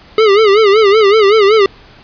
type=tone with vibrato; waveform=square; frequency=417.5 Hz; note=G#4; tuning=9 cents sharp; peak=-6 dBFS; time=0.18-1.66 s; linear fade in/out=2 ms; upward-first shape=sine; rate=5.3 Hz; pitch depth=120 cents each way; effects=pink hiss -40 dBFS RMS until 2.03 s + resampled to 11025 Hz